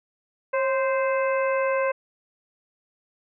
harmonic tone with a mistuned harmonic, 520 Hz, C5, 11 cents flat, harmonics 1 / 2 / 3 / 4 / 5, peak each -22 / -28 / -32 / -34 / -36 dBFS, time 0.53-1.92 s, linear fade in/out 10 ms, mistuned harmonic 1, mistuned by +59 cents, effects none

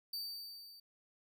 45% pulse tone with level ramp, 4613 Hz, D8, 32 cents flat, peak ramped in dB -37 to -54 dBFS, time 0.13-0.8 s, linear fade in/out 5 ms, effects none

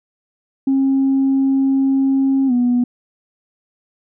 sine tone with pitch glide, 270 to 244.7 Hz, C#4 to B3, -45 to -16 cents, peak -11 dBFS, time 0.67-2.84 s, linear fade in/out 5 ms, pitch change -171 cents, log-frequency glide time 2.47-2.52 s, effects tanh soft clip ceiling -9 dBFS

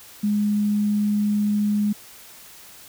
sine tone, 207.7 Hz, G#3, in tune, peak -18 dBFS, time 0.23-1.93 s, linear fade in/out 10 ms, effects white hiss -45 dBFS RMS until 2.88 s

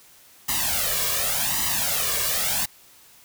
white noise with flanger, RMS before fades -24 dBFS, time 0.48-2.66 s, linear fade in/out 10 ms, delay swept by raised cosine 1 to 1.79 ms, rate 0.88 Hz, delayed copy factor +0.85, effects white hiss -52 dBFS RMS until 3.24 s

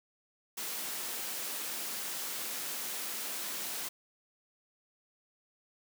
white high-pass noise, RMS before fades -38 dBFS, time 0.57-3.89 s, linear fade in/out 10 ms, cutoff 180 Hz, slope 24 dB/octave, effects none

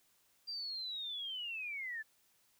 sine linear sweep, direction down, 4776 to 1714 Hz, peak -39 dBFS, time 0.47-2.03 s, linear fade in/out 20 ms, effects white hiss -72 dBFS RMS until 2.59 s

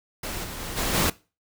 pink noise with level steps, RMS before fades -32 / -36 / -34 / -26 / -22 dBFS, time 0.23-1.1 s, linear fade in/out 5 ms, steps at 0.43 / 0.59 / 0.76 / 0.93 s, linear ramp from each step 20 ms, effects noise-tail reverb RT60 0.3 s tail -20 dB re dry

